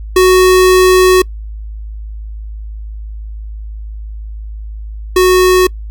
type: tone pair in turn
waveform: square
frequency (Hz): 370 / 368.1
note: F#4 / F#4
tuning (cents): 0 / -9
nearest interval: unison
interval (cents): 9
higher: first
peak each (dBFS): -5 / -6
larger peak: first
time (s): 0.16-1.22 / 5.16-5.67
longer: first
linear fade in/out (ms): 5
effects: noise-tail reverb RT60 0.1 s tail -26 dB re dry + added 53 Hz sine -22 dBFS peak until 5.9 s